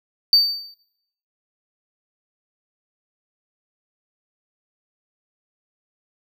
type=tone with exponential decay; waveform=triangle; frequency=4599 Hz; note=D8; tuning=37 cents flat; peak=-6 dBFS; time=0.33-0.74 s; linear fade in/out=1 ms; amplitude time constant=89 ms; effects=noise-tail reverb RT60 0.8 s tail -17 dB re dry + tanh soft clip ceiling -2 dBFS